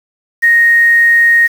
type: tone with quantisation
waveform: sine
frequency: 1864.7 Hz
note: A#6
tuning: in tune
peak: -5 dBFS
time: 0.42-1.48 s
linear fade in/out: 20 ms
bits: 5
effects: none